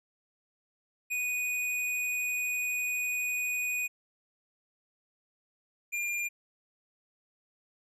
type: tone pair in turn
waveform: square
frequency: 2478 / 2403 Hz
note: D#7 / D7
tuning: -8 / +39 cents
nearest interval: minor second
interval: 53 cents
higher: first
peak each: -30 / -31 dBFS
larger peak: first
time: 1.1-3.88 / 5.92-6.29 s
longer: first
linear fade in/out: 20 ms
effects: resampled to 32000 Hz